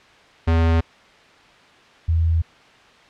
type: tone pair in turn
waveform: square / sine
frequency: 82.41 / 82.12 Hz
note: E2 / E2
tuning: 0 / -6 cents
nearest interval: unison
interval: 6 cents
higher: first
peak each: -15 dBFS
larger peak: neither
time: 0.47-0.81 / 2.08-2.42 s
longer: neither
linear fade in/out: 10 ms
effects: white hiss -49 dBFS RMS until 3.09 s + low-pass 3000 Hz 12 dB/octave